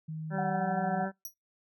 sine tone with pitch glide, 157.4 to 172.64 Hz, D#3 to F3, +20 to -20 cents, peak -35 dBFS, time 0.08-1.04 s, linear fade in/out 10 ms, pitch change +160 cents, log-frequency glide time 0.5-0.61 s
harmonic tone, 192.7 Hz, G3, 29 cents flat, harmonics 1 / 2 / 3 / 4 / 5 / 7 / 8 / 9, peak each -34 / -41 / -38 / -42 / -45 / -44 / -42 / -45 dBFS, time 0.3-1.12 s, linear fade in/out 50 ms
sine tone with tremolo, 740 Hz, F#5, in tune, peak -29 dBFS, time 0.38-1.06 s, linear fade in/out 5 ms, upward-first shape sine, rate 13 Hz, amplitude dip 40%
15% pulse tone with exponential decay, 5780 Hz, F#8, 41 cents flat, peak -28 dBFS, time 1.25-1.34 s, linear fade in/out 2 ms, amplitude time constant 19 ms
effects noise-tail reverb RT60 0.2 s tail -25 dB re dry

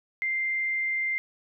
sine tone, 2093 Hz, C7, in tune, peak -25 dBFS, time 0.22-1.18 s, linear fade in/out 0 ms, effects none

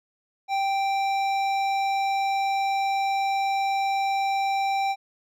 triangle tone with hard clipping, 784 Hz, G5, in tune, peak -24 dBFS, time 0.48-4.96 s, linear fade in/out 50 ms, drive 16 dB, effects none

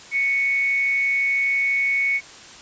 sine tone with amplitude modulation, 2217 Hz, C#7, in tune, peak -16 dBFS, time 0.11-2.21 s, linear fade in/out 50 ms, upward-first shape sine, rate 245 Hz, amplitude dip 40%, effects white hiss -42 dBFS RMS until 2.61 s + resampled to 16000 Hz

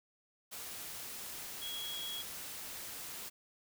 sine tone in noise, 3320 Hz, G#7, 1 cent flat, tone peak -40 dBFS, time 1.61-2.23 s, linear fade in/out 20 ms, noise white, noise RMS -45 dBFS, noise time 0.51-3.3 s, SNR +2 dB, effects none

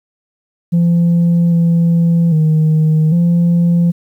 sine tone with pitch steps, 170.9 / 168.6 / 156.3 / 171.7 Hz, F3 / E3 / D#3 / F3, -37 / +39 / +8 / -29 cents, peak -6 dBFS, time 0.72-3.92 s, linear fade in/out 20 ms, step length 800 ms, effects tanh soft clip ceiling -7 dBFS + 8-bit

